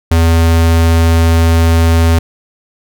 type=tone; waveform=square; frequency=82.7 Hz; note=E2; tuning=6 cents sharp; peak=-7 dBFS; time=0.11-2.19 s; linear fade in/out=5 ms; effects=none